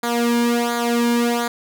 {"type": "tone with flanger", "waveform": "sawtooth", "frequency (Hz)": 237.1, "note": "A#3", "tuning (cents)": 30, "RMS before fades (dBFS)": -19, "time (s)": [0.03, 1.48], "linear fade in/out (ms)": 5, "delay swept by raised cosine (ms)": [0.36, 1.56], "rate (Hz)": 1.4, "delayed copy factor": -0.8, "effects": []}